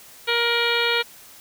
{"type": "harmonic tone with a mistuned harmonic", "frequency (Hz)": 470.6, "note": "A#4", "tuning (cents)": 16, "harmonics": [1, 2, 3, 4, 5, 6, 7, 8, 9], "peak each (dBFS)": [-25, -29, -26, -29, -25, -29, -29, -28, -31], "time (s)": [0.27, 1.03], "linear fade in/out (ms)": 20, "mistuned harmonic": 6, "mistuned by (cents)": 50, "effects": ["white hiss -46 dBFS RMS until 1.4 s"]}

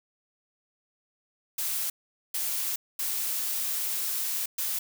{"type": "noise bursts at uneven times", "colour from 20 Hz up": "blue", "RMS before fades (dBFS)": -30, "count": 4, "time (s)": [[1.58, 1.9], [2.34, 2.76], [2.99, 4.46], [4.58, 4.79]], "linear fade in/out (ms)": 5, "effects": []}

